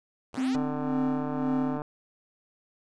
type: linear sweep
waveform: 5% pulse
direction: up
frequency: 62.8 to 518 Hz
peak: -27 dBFS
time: 0.33-0.56 s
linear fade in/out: 10 ms
type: tone with tremolo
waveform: triangle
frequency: 260 Hz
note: C4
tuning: 11 cents flat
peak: -22 dBFS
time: 0.37-1.78 s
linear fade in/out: 10 ms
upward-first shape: sine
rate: 1.9 Hz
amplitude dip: 60%
type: click train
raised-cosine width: 1 ms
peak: -21 dBFS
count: 190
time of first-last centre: 0.55-1.818 s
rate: 149 Hz
effects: resampled to 22050 Hz